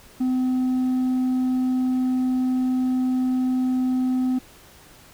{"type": "tone with hard clipping", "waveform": "triangle", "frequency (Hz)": 255.5, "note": "C4", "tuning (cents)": -41, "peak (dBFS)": -18, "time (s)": [0.2, 4.39], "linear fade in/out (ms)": 10, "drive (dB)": 1, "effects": ["pink hiss -49 dBFS RMS until 5.13 s"]}